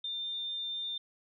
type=tone; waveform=sine; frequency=3602 Hz; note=A7; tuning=40 cents sharp; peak=-34 dBFS; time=0.04-0.98 s; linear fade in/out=5 ms; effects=none